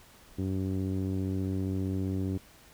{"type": "tone with low-pass filter", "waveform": "sawtooth", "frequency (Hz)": 95.1, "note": "F#2", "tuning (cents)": 48, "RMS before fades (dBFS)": -31, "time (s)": [0.38, 2.38], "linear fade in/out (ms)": 10, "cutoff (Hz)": 320, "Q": 2.3, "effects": ["pink hiss -56 dBFS RMS until 2.73 s"]}